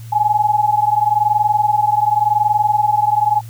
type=tone pair together; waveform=sine; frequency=830.6 / 851.5 Hz; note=G#5 / G#5; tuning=0 / +43 cents; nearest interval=unison; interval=43 cents; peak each=-15 dBFS; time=0.12-3.41 s; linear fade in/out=10 ms; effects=added 114 Hz sine -30 dBFS peak until 3.49 s + white hiss -46 dBFS RMS until 3.49 s